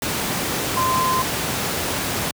sine tone in noise, 1034 Hz, C6, 21 cents flat, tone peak -18 dBFS, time 0.77-1.22 s, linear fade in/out 2 ms, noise pink, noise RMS -23 dBFS, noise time 0.02-2.31 s, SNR +2 dB, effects high-pass 100 Hz 12 dB/octave

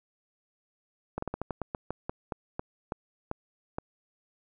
slowing click train, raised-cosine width 1 ms, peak -18 dBFS, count 15, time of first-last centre 1.18-3.785 s, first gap 44 ms, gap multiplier 1.2, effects none

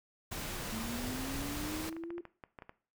pink noise, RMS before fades -40 dBFS, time 0.31-1.9 s, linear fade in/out 10 ms
sine linear sweep, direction up, 219.2 to 349.2 Hz, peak -39 dBFS, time 0.72-2.21 s, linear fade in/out 5 ms
clicks, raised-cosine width 0.5 ms, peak -32 dBFS, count 11, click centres 1.842 / 1.927 / 1.966 / 2.037 / 2.105 / 2.181 / 2.253 / 2.438 / 2.588 / 2.622 / 2.694 s
effects noise-tail reverb RT60 0.4 s tail -17 dB re dry

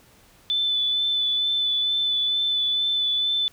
sine tone with vibrato, 3500 Hz, A7, 10 cents flat, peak -20 dBFS, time 0.5-3.48 s, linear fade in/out 0 ms, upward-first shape sine, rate 2.2 Hz, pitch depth 17 cents each way, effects pink hiss -55 dBFS RMS until 3.52 s

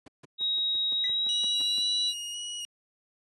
brown noise bursts, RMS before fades -41 dBFS, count 11, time 0.06-1.791 s, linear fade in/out 5 ms, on 21 ms, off 150 ms
sine tone with pitch glide, 3798 to 3934 Hz, A#7 to B7, +32 to -7 cents, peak -25 dBFS, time 0.38-2.14 s, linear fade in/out 50 ms, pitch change +61 cents, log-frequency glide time 0.94-1.76 s
triangle tone with exponential decay, 1997 Hz, B6, 19 cents sharp, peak -31 dBFS, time 1.04-1.19 s, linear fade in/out 1 ms, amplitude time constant 32 ms
sawtooth tone with vibrato, 2889 Hz, F#7, 42 cents flat, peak -31 dBFS, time 1.29-2.65 s, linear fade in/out 0 ms, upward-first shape square, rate 1.9 Hz, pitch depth 13 cents each way
effects high-pass 200 Hz 12 dB/octave + resampled to 24000 Hz

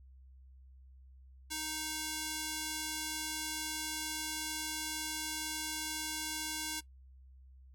square tone with band-pass filter, 311.1 Hz, D#4, in tune, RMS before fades -39 dBFS, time 1.5-6.81 s, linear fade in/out 20 ms, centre 8100 Hz, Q 0.63, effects noise-tail reverb RT60 0.1 s tail -19 dB re dry + added 65 Hz sine -54 dBFS peak until 7.74 s

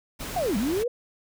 pink noise, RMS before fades -35 dBFS, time 0.19-0.84 s, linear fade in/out 20 ms
sine linear two-way sweep, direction down then up, 762 to 187.7 to 504 Hz, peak -23 dBFS, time 0.36-0.88 s, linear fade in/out 5 ms, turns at 0.57 s
effects none

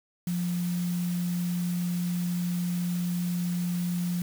sine tone in noise, 176 Hz, F3, 14 cents sharp, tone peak -26 dBFS, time 0.27-4.22 s, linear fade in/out 2 ms, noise white, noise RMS -43 dBFS, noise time 0.27-4.22 s, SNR +14 dB, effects none

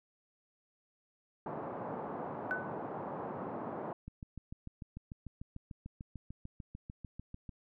white band-pass noise, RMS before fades -41 dBFS, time 1.46-3.93 s, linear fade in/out 2 ms, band 120 to 960 Hz, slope 24 dB/octave
sine tone with exponential decay, 1500 Hz, F#6, 23 cents sharp, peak -29 dBFS, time 2.51-2.77 s, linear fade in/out 0 ms, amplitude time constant 55 ms
click train, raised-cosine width 5 ms, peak -32 dBFS, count 24, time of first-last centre 4.08-7.492 s, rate 6.74 Hz
effects none

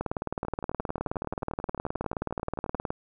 two click trains, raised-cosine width 1 ms, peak -23 / -15 dBFS, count 27 / 56, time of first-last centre 0.45-2.751 / 0.01-2.905 s, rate 11.3 / 19 Hz, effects none

